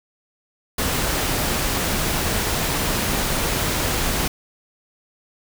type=noise; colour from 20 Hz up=pink; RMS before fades=-22 dBFS; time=0.78-4.28 s; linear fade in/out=5 ms; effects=none